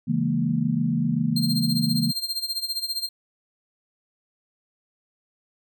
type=chord; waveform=sine; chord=A# half-diminished seventh; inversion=first; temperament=equal with one note detuned; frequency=137.71 / 164.81 / 207.7 / 233.1 Hz; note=C#3 / E3 / G#3 / A#3; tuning=-11 / 0 / 0 / 0 cents; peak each=-28 / -25 / -29 / -24 dBFS; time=0.07-2.12 s; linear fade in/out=20 ms
type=tone with tremolo; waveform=40% pulse; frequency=4186 Hz; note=C8; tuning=in tune; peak=-22 dBFS; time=1.36-3.09 s; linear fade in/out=5 ms; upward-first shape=sine; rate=15 Hz; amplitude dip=80%
effects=none